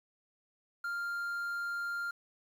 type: tone with quantisation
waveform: triangle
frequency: 1396.9 Hz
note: F6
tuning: in tune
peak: -32 dBFS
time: 0.84-2.11 s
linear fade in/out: 5 ms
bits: 10
effects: none